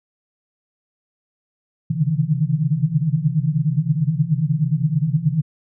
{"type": "tone cluster", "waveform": "sine", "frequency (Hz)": [130.4, 136.9, 146.4, 153.8, 163.3], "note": ["C3", "C#3", "D3", "D#3", "E3"], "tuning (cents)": [-5, -21, -5, -20, -16], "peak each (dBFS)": [-26, -25, -25, -21, -21], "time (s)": [1.9, 5.42], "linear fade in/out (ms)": 10, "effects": []}